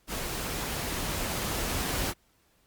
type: noise with level ramp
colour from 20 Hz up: pink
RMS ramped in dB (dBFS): -34 to -30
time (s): 0.07-2.14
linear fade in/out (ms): 50
effects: pink hiss -67 dBFS RMS until 2.66 s + Opus 48 kbps